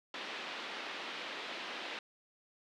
white band-pass noise, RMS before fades -43 dBFS, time 0.14-1.99 s, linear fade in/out 2 ms, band 240 to 3600 Hz, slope 24 dB/octave, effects none

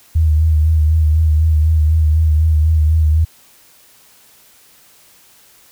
sine tone with vibrato, 78.3 Hz, D#2, 11 cents sharp, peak -9 dBFS, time 0.15-3.25 s, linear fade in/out 10 ms, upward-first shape sine, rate 4 Hz, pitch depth 45 cents each way, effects white hiss -48 dBFS RMS until 5.71 s

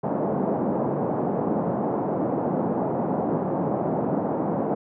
pink band-pass noise, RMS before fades -25 dBFS, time 0.03-4.75 s, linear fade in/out 10 ms, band 160 to 840 Hz, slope 24 dB/octave, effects none

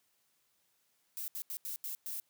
violet noise bursts at uneven times, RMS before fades -40 dBFS, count 6, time 1.17-1.28 / 1.35-1.42 / 1.5-1.57 / 1.65-1.76 / 1.84-1.95 / 2.06-2.2 s, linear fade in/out 0 ms, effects white hiss -75 dBFS RMS until 2.29 s + high-pass 80 Hz 12 dB/octave

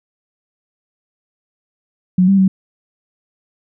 sine tone with pitch steps, 183 / 195.6 / 190.2 Hz, F#3 / G3 / F#3, -19 / -4 / +48 cents, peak -8 dBFS, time 2.18-2.48 s, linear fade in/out 5 ms, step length 100 ms, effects none

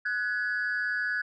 sine tone pair together, 1480 / 1688.3 Hz, F#6 / G#6, 0 / +28 cents, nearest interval major second, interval 228 cents, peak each -28 dBFS, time 0.05-1.22 s, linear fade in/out 10 ms, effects tanh soft clip ceiling -23 dBFS

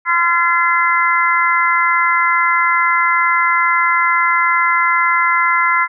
harmonic tone, 342.3 Hz, F4, 35 cents flat, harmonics 3 / 4 / 5 / 6, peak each -16 / -16 / -21 / -16 dBFS, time 0.05-5.88 s, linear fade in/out 50 ms, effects none

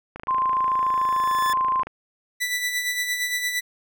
click train, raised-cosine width 0.5 ms, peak -20 dBFS, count 47, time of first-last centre 0.16-1.87 s, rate 26.9 Hz
sine tone, 1044 Hz, C6, 4 cents flat, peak -19 dBFS, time 0.28-1.83 s, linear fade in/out 5 ms
sawtooth tone with exponential growth, 1738 Hz, A6, 22 cents flat, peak -21 dBFS, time 0.47-1.53 s, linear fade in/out 2 ms, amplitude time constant 230 ms
sawtooth tone with tremolo, 1975.5 Hz, B6, in tune, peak -18 dBFS, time 2.4-3.61 s, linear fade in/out 20 ms, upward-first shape sine, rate 8.7 Hz, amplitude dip 50%
effects none

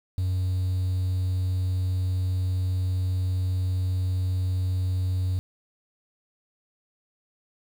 triangle tone, 92.5 Hz, F#2, in tune, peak -20 dBFS, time 0.18-5.39 s, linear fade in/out 0 ms, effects tanh soft clip ceiling -17 dBFS + 8-bit

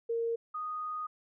sine tone pair in turn, 462.1 / 1240.4 Hz, A#4 / D#6, -15 / -6 cents, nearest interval octave + perfect fourth, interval 1709 cents, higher second, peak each -29 / -34 dBFS, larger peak first, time 0.09-0.36 / 0.54-1.07 s, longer second, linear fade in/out 10 ms, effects none

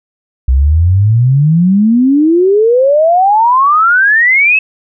sine exponential sweep, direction up, 61.9 to 2637 Hz, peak -5 dBFS, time 0.48-4.59 s, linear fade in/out 5 ms, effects none

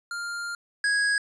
square tone pair in turn, 1400 / 1655.3 Hz, F6 / G#6, +4 / -6 cents, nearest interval minor third, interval 290 cents, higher second, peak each -31 / -22 dBFS, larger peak second, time 0.11-0.55 / 0.84-1.18 s, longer first, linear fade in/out 2 ms, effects resampled to 22050 Hz

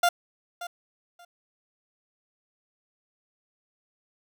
30% pulse tone with echo, 698.5 Hz, F5, in tune, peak -16 dBFS, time 0.03-0.09 s, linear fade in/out 5 ms, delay 580 ms, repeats 2, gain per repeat -15 dB, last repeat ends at 1.25 s, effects none

